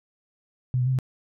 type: tone with pitch steps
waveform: sine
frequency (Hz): 126.8 / 124.6 / 131 / 128.9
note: B2 / B2 / C3 / C3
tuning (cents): +46 / +16 / +2 / -26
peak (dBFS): -20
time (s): 0.74-0.988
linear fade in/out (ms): 0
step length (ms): 62
effects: none